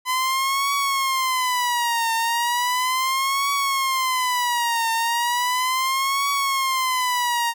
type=tone with vibrato; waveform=sawtooth; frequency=1011 Hz; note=B5; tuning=40 cents sharp; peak=-16 dBFS; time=0.05-7.54 s; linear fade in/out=50 ms; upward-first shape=triangle; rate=0.36 Hz; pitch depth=190 cents each way; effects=none